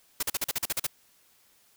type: noise bursts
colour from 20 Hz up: white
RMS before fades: -28 dBFS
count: 10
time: 0.2-0.868 s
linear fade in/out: 5 ms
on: 29 ms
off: 42 ms
effects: white hiss -63 dBFS RMS until 1.76 s